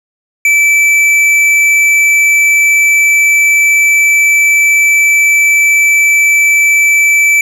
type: tone with tanh clipping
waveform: sine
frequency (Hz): 2317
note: D7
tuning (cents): -24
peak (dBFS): -7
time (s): 0.45-7.41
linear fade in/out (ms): 2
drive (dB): 11
effects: none